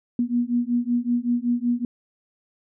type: beating tone pair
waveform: sine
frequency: 238.4 / 243.7 Hz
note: A#3 / B3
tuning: +39 / -23 cents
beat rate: 5.3 Hz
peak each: -23 dBFS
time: 0.19-1.85 s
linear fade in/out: 2 ms
effects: none